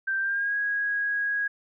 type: tone with pitch glide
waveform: sine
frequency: 1568 to 1650.7 Hz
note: G6 to G#6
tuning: 0 to -11 cents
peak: -24 dBFS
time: 0.07-1.48 s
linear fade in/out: 10 ms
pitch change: +89 cents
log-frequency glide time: 0.19-0.55 s
effects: none